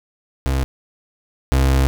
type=tone pair in turn; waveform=35% pulse; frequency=66.6 / 66.6 Hz; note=C2 / C2; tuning=+31 / +31 cents; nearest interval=unison; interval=0 cents; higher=neither; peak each=-15 / -11 dBFS; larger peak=second; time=0.46-0.64 / 1.52-1.87 s; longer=second; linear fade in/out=0 ms; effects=none